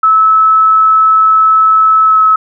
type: tone with pitch glide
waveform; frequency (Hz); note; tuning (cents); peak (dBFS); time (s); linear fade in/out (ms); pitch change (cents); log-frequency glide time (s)
sine; 1301 to 1290.5; E6 to E6; -23 to -37; -4; 0.03-2.36; 5; -14; 2.03-2.2
effects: none